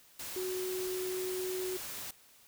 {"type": "tone in noise", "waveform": "sine", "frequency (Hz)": 370, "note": "F#4", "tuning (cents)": 0, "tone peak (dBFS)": -34, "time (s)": [0.36, 1.77], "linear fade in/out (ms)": 5, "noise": "white", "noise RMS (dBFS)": -42, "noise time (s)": [0.19, 2.11], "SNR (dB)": 5, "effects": ["white hiss -61 dBFS RMS until 2.47 s"]}